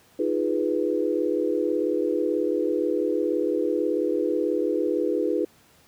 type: chord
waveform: sine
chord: F half-diminished seventh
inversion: third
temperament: equal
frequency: 311.1 / 349.2 / 415.3 / 493.9 Hz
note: Eb4 / F4 / Ab4 / Cb5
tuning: 0 / 0 / 0 / 0 cents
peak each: -27 dBFS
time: 0.19-5.45 s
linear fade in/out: 5 ms
effects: pink hiss -57 dBFS RMS until 5.87 s + high-pass 80 Hz 12 dB/octave